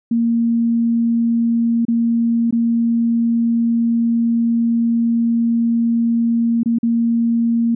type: tone with dropouts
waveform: sine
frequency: 232.2 Hz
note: A#3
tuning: 7 cents flat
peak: -13 dBFS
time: 0.11-7.75 s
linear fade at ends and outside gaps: 5 ms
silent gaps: 1.852-1.882 / 2.509-2.525 / 6.633-6.658 / 6.786-6.83 s
effects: none